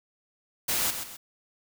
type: noise with echo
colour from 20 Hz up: white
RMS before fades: -27 dBFS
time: 0.68-0.91 s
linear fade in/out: 10 ms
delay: 130 ms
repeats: 2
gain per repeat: -8 dB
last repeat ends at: 1.17 s
effects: none